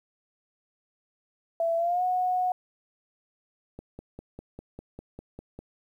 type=tone with pitch glide; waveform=sine; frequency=667 to 731.6 Hz; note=E5 to F#5; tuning=+20 to -20 cents; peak=-23 dBFS; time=1.6-2.52 s; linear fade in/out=2 ms; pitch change=+160 cents; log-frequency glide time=1.77-2.03 s
type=click train; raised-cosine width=2 ms; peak=-27 dBFS; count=10; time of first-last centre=3.79-5.59 s; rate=5 Hz
effects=10-bit